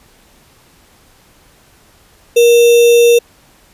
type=tone with sample-and-hold; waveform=sine; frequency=472.6 Hz; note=A#4; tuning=24 cents sharp; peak=-4 dBFS; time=2.36-3.19 s; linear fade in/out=10 ms; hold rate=3150 Hz; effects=pink hiss -48 dBFS RMS until 3.73 s + resampled to 32000 Hz